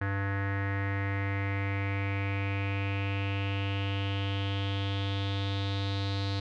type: tone with low-pass filter sweep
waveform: square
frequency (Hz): 98.7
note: G2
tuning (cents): +12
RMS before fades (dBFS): -31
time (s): 0.01-6.4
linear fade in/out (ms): 5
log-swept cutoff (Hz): 1700 to 4100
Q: 5.4
effects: none

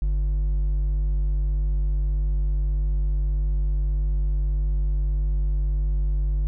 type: tone with hard clipping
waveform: sine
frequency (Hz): 49.17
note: G1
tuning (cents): +6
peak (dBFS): -21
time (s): 0.02-6.47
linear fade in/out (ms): 0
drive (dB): 4
effects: none

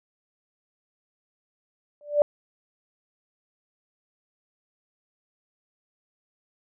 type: tone with exponential growth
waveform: sine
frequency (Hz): 587.3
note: D5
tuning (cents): 0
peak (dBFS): -11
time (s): 2.01-2.22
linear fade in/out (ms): 1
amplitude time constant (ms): 44
effects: none

